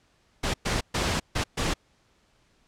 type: noise bursts at uneven times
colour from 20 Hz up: pink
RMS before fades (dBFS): -26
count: 5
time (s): 0.43-0.54 / 0.65-0.81 / 0.94-1.2 / 1.35-1.44 / 1.57-1.74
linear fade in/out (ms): 10
effects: pink hiss -65 dBFS RMS until 2.67 s + low-pass 7000 Hz 12 dB/octave